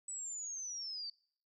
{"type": "linear sweep", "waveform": "sine", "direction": "down", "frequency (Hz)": [7990, 4538], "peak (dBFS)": -40, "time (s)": [0.08, 1.1], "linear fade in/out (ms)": 5, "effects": ["noise-tail reverb RT60 0.6 s tail -25 dB re dry"]}